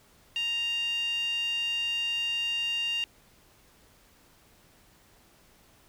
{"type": "tone with band-pass filter", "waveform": "5% pulse", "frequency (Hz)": 932, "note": "A#5", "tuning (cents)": -1, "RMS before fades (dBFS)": -30, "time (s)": [0.36, 3.04], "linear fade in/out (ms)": 0, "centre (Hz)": 2800, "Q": 8.6, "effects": ["pink hiss -60 dBFS RMS until 5.88 s"]}